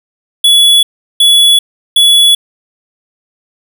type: tone bursts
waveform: square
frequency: 3400 Hz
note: G#7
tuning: 40 cents sharp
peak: -4 dBFS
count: 3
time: 0.44-2.35 s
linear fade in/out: 5 ms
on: 390 ms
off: 370 ms
effects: none